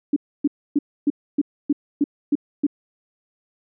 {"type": "tone bursts", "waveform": "sine", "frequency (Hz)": 289.1, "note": "D4", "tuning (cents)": -27, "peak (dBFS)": -14, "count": 9, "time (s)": [0.13, 2.667], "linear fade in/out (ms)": 5, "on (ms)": 33, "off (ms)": 280, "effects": []}